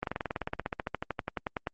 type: slowing click train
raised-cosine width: 0.5 ms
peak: -16 dBFS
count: 25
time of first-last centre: 0.03-1.671 s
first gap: 42 ms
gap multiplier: 1.04
effects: Opus 24 kbps